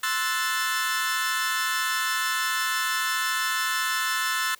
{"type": "chord", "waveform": "sawtooth", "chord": "F# half-diminished seventh", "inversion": "second", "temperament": "equal", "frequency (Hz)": [1046.5, 1318.5, 1480, 1760], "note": ["C6", "E6", "F#6", "A6"], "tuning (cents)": [0, 0, 0, 0], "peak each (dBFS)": [-28, -26, -28, -24], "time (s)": [0.03, 4.55], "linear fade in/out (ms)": 5, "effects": ["white hiss -54 dBFS RMS until 4.59 s"]}